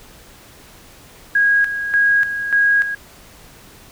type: tone with tremolo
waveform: sine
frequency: 1643 Hz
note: G#6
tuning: 19 cents flat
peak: -11 dBFS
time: 1.35-2.95 s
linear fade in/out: 5 ms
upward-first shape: square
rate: 1.7 Hz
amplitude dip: 65%
effects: pink hiss -44 dBFS RMS until 3.91 s